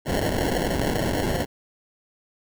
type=noise with sample-and-hold; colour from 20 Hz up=white; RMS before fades=-24 dBFS; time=0.05-1.46 s; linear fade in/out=50 ms; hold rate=1225 Hz; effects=none